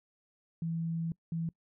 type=tone bursts at uneven times; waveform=sine; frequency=165.2 Hz; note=E3; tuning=4 cents sharp; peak=-31 dBFS; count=2; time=0.62-1.12 / 1.32-1.49 s; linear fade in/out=2 ms; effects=noise-tail reverb RT60 0.1 s tail -23 dB re dry